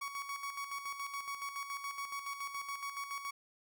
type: tone with tremolo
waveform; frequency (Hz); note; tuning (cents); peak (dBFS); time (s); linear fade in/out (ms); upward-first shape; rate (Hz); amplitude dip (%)
30% pulse; 1121; C#6; +19; -35; 0.01-3.31; 10; square; 7.1; 55
effects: none